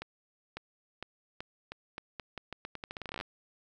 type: accelerating click train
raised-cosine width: 0.3 ms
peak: -23 dBFS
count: 24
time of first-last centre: 0.02-3.211 s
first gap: 550 ms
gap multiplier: 0.83
effects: none